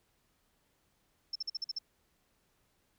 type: tone bursts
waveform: sine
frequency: 5340 Hz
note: E8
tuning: 22 cents sharp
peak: -33 dBFS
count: 7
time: 1.33-1.787 s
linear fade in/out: 5 ms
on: 25 ms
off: 47 ms
effects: pink hiss -74 dBFS RMS until 2.98 s